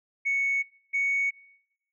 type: tone pair in turn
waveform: sine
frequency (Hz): 2217 / 2226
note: C#7 / C#7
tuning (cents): 0 / +7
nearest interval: unison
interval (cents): 7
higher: second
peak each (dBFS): -22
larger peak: neither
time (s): 0.25-0.63 / 0.93-1.31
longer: neither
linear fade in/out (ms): 20
effects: noise-tail reverb RT60 0.9 s tail -25 dB re dry + tanh soft clip ceiling -19 dBFS